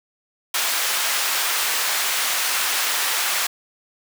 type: high-pass noise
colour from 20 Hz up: pink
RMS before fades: -22 dBFS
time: 0.54-3.47 s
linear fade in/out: 5 ms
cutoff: 1200 Hz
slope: 12 dB/octave
effects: none